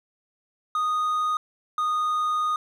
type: tone pair in turn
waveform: triangle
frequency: 1239 / 1234.7 Hz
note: D#6 / D#6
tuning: -8 / -14 cents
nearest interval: unison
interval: 6 cents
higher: first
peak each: -20 dBFS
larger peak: neither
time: 0.75-1.37 / 1.78-2.56 s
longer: second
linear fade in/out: 2 ms
effects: none